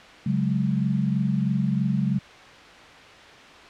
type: chord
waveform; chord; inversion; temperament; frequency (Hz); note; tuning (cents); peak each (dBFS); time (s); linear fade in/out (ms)
sine; C# suspended fourth; none; just; 138.59 / 184.79 / 207.9; C#3 / F#3 / G#3; 0 / -2 / +2; -25; 0.26-2.19; 5
effects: white hiss -45 dBFS RMS until 3.69 s + low-pass 3000 Hz 12 dB/octave